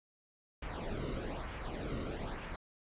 brown noise with flanger, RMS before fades -40 dBFS, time 0.62-2.56 s, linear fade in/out 5 ms, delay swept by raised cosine 0.22 to 1.22 ms, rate 1.1 Hz, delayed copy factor -0.65, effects resampled to 8000 Hz

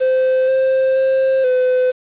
triangle tone with pitch steps, 518 / 526 / 529 / 507 Hz, C5 / C5 / C5 / B4, -17 / +9 / +19 / +45 cents, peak -10 dBFS, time 0-1.92 s, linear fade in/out 20 ms, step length 480 ms, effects resampled to 8000 Hz + 7-bit

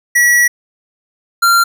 square tone pair in turn, 1933 / 1380 Hz, B6 / F6, -38 / -21 cents, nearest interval tritone, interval 583 cents, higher first, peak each -8 dBFS, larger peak neither, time 0.15-0.48 / 1.42-1.64 s, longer first, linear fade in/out 10 ms, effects none

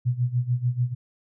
sine tone with tremolo, 123.2 Hz, B2, 4 cents flat, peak -18 dBFS, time 0.05-0.95 s, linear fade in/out 20 ms, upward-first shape sine, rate 6.8 Hz, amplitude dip 85%, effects none

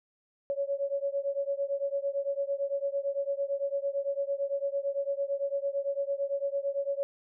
sine beating tone pair, 554.4 / 563.3 Hz, C#5 / C#5, 0 / +28 cents, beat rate 8.9 Hz, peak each -31 / -32 dBFS, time 0.5-7.03 s, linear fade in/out 0 ms, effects none

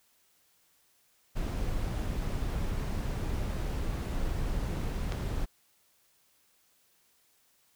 brown noise, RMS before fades -32 dBFS, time 1.35-5.46 s, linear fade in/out 20 ms
click, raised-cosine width 0.2 ms, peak -20 dBFS, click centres 5.122 s
effects white hiss -68 dBFS RMS until 7.75 s

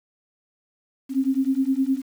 sine beating tone pair, 262.3 / 272 Hz, C4 / C#4, +4 / -33 cents, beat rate 9.7 Hz, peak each -22 dBFS, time 1.09-2.02 s, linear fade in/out 50 ms, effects 8-bit

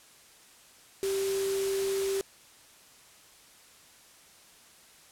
sine tone in noise, 390 Hz, G4, 9 cents flat, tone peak -27 dBFS, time 1.03-2.21 s, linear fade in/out 0 ms, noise white, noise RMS -37 dBFS, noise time 1.03-2.21 s, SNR +7 dB, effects white hiss -56 dBFS RMS until 5.11 s + low-pass 11000 Hz 12 dB/octave

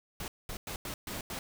pink noise bursts at uneven times, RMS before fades -39 dBFS, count 6, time 0.2-0.28 / 0.49-0.57 / 0.67-0.76 / 0.85-0.94 / 1.07-1.21 / 1.3-1.39 s, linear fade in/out 2 ms, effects none

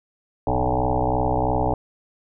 sine tone with frequency modulation, 432.5 Hz, A4, 30 cents flat, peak -18 dBFS, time 0.47-1.74 s, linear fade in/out 2 ms, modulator 63 Hz, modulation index 7.1, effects none

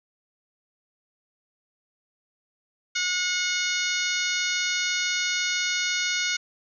harmonic tone, 726 Hz, F#5, 33 cents flat, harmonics 2 / 3 / 4 / 5 / 6 / 7 / 8 / 9, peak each -30 / -29 / -33 / -32 / -33 / -35 / -35 / -33 dBFS, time 2.95-6.37 s, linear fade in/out 10 ms, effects none

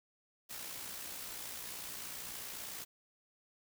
white noise with amplitude modulation, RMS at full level -43 dBFS, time 0.49-2.85 s, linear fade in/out 20 ms, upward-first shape sine, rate 60.2 Hz, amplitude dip 40%, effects none

